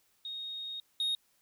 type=tone pair in turn; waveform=sine; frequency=3729 / 3729 Hz; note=A#7 / A#7; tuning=0 / 0 cents; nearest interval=unison; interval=0 cents; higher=neither; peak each=-37 / -26 dBFS; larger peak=second; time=0.25-0.8 / 1-1.15 s; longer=first; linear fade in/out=2 ms; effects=tanh soft clip ceiling -28 dBFS + white hiss -71 dBFS RMS until 1.41 s